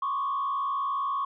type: tone with frequency modulation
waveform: sine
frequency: 1108.7 Hz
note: C#6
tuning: in tune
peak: -25 dBFS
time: 0.02-1.25 s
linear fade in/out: 5 ms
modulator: 60 Hz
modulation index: 0.97
effects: tanh soft clip ceiling -22 dBFS